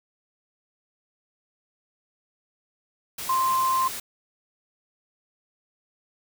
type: tone in noise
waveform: sine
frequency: 1046.5 Hz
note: C6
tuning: in tune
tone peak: -20 dBFS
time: 3.29-3.88 s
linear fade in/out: 5 ms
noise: white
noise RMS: -34 dBFS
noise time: 3.18-4 s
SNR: +11 dB
effects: none